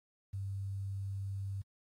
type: tone with quantisation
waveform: sine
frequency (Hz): 98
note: G2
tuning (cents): 0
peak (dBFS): -36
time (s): 0.33-1.62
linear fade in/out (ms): 10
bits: 11
effects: AAC 48 kbps